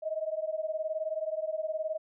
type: beating tone pair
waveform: sine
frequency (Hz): 622.3 / 641.3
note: D#5 / E5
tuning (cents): 0 / -48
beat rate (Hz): 19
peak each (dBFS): -33 / -34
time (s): 0.02-1.98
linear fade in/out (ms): 20
effects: none